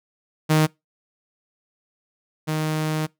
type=tone pair in turn; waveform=sawtooth; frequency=155.56 / 155.56 Hz; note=D#3 / D#3; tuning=0 / 0 cents; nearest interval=unison; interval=0 cents; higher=neither; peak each=-11 / -18 dBFS; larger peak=first; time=0.49-0.67 / 2.47-3.07 s; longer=second; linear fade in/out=20 ms; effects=noise-tail reverb RT60 0.2 s tail -24 dB re dry